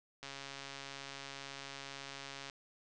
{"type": "click train", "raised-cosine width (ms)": 0.2, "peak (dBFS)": -28, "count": 314, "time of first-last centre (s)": [0.23, 2.498], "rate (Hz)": 138, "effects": ["resampled to 22050 Hz"]}